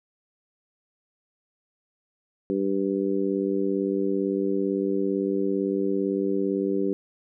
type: harmonic tone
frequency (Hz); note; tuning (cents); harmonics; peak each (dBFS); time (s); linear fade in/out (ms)
97.8; G2; -4; 2 / 3 / 4 / 5; -29 / -27 / -26 / -32; 2.5-6.93; 0
effects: none